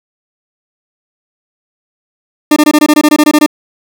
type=tone bursts; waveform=40% pulse; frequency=300.6 Hz; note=D4; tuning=40 cents sharp; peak=-3 dBFS; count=13; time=2.51-3.463 s; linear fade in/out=5 ms; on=53 ms; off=22 ms; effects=none